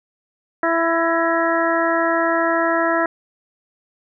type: harmonic tone with a mistuned harmonic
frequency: 332.5 Hz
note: E4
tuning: 15 cents sharp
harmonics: 1 / 2 / 3 / 4 / 5 / 6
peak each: -22 / -20 / -24 / -23 / -24 / -27 dBFS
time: 0.63-3.06 s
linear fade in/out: 2 ms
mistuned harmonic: 6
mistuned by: -81 cents
effects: none